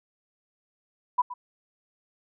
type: tone with echo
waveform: sine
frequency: 987.8 Hz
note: B5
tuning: in tune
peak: -18 dBFS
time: 1.18-1.22 s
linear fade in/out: 10 ms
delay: 120 ms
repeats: 1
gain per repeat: -15 dB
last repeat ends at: 1.34 s
effects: none